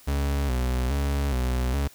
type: tone with vibrato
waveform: 40% pulse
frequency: 66.4 Hz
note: C2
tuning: 26 cents sharp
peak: -22 dBFS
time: 0.07-1.88 s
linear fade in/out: 10 ms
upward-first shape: square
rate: 1.2 Hz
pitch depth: 100 cents each way
effects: white hiss -52 dBFS RMS until 1.94 s